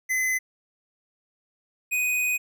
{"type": "tone pair in turn", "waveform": "square", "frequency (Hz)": [2033, 2493], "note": ["B6", "D#7"], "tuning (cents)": [50, 3], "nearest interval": "major third", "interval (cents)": 353, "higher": "second", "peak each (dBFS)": -23, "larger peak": "neither", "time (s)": [[0.09, 0.39], [1.91, 2.38]], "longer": "second", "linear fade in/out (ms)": 20, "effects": []}